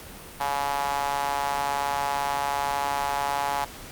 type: tone with high-pass filter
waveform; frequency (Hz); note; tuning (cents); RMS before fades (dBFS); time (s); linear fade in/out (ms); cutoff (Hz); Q
sawtooth; 141.3; C#3; +34; -27; 0.4-3.65; 10; 840; 4.5
effects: pink hiss -42 dBFS RMS until 3.91 s + Opus 48 kbps